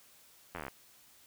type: slowing click train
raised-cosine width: 0.5 ms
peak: -25 dBFS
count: 11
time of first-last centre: 0.55-0.682 s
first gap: 11 ms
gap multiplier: 1.04
effects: white hiss -61 dBFS RMS until 1.26 s